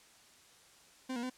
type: tone with pitch steps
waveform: 40% pulse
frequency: 258.9 / 238 / 254.5 Hz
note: C4 / A#3 / C4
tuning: -18 / +36 / -48 cents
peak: -35 dBFS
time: 1.09-1.3 s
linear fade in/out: 10 ms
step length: 70 ms
effects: white hiss -61 dBFS RMS until 1.37 s + low-pass 9000 Hz 12 dB/octave